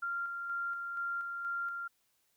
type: tone with tremolo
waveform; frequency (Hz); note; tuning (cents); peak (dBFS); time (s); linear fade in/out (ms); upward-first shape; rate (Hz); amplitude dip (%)
sine; 1388; F6; -11; -33; 0.02-1.88; 10; square; 2.1; 35
effects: white hiss -75 dBFS RMS until 2.36 s